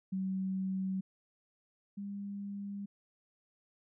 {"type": "tone pair in turn", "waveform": "sine", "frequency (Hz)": [189.8, 200.7], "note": ["F#3", "G3"], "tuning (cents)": [44, 41], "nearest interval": "minor second", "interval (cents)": 97, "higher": "second", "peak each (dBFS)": [-32, -38], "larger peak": "first", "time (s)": [[0.12, 1.01], [1.97, 2.86]], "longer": "neither", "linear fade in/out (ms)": 10, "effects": []}